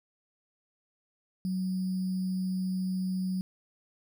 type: tone with sample-and-hold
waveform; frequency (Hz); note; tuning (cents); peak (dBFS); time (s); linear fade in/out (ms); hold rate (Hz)
sine; 186; F#3; +9; -28; 1.45-3.41; 0; 4900
effects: none